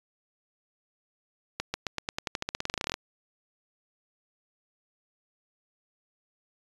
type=accelerating click train; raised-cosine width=0.2 ms; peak=-12 dBFS; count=22; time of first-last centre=1.6-2.941 s; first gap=140 ms; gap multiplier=0.91; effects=resampled to 24000 Hz